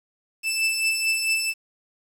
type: beating tone pair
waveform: sawtooth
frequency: 2641 / 2645.5 Hz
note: E7 / E7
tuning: +3 / +6 cents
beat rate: 4.5 Hz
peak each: -19 / -24 dBFS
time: 0.43-1.54 s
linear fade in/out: 50 ms
effects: low-pass 12000 Hz 12 dB/octave + 8-bit